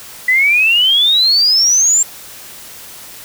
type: exponential sweep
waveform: sine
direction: up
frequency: 1971 to 7459 Hz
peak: -8 dBFS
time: 0.28-2.03 s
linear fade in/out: 5 ms
effects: white hiss -34 dBFS RMS until 3.24 s